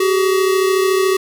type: tone pair together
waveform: square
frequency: 378.4 / 412.2 Hz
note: F#4 / G#4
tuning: +39 / -13 cents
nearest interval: minor second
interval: 148 cents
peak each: -14 / -21 dBFS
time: 0-1.17 s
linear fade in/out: 5 ms
effects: none